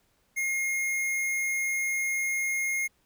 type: tone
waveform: square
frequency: 2142 Hz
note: C7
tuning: 40 cents sharp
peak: -27 dBFS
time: 0.36-2.88 s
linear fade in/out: 20 ms
effects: pink hiss -69 dBFS RMS until 3.05 s